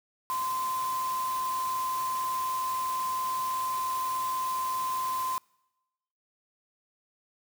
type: tone in noise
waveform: sine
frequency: 1034 Hz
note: C6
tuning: 21 cents flat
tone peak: -28 dBFS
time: 0.3-5.38 s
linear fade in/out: 0 ms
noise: white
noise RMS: -41 dBFS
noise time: 0.3-5.38 s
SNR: +10 dB
effects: noise-tail reverb RT60 1.0 s tail -26 dB re dry